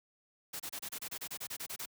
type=noise bursts; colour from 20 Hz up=white; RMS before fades=-41 dBFS; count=14; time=0.53-1.859 s; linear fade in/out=10 ms; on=68 ms; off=29 ms; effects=high-pass 80 Hz 12 dB/octave